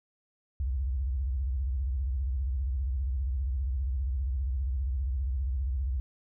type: tone with vibrato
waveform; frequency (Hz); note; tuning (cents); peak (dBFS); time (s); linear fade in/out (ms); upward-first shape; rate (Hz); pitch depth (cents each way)
sine; 65.41; C2; 0; -27; 0.6-6; 0; sine; 15; 210
effects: none